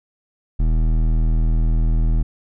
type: tone with hard clipping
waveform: triangle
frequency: 40.08 Hz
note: E1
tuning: 48 cents flat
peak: -16 dBFS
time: 0.59-2.23 s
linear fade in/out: 10 ms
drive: 16 dB
effects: none